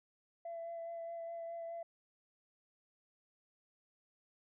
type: tone with vibrato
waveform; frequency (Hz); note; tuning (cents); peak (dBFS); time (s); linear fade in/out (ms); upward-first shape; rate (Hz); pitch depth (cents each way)
sine; 672; E5; +33; -40; 0.45-1.83; 5; sine; 4.8; 15
effects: tanh soft clip ceiling -38 dBFS